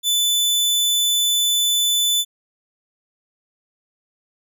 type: tone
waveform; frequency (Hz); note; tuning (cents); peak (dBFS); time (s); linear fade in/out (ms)
sawtooth; 3500; A7; -10; -13; 0.03-2.25; 50
effects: none